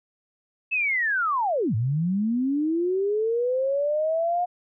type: linear two-way sweep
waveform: sine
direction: down then up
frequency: 2643 to 103.83 to 720 Hz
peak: -21 dBFS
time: 0.71-4.46 s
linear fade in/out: 20 ms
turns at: 1.75 s
effects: none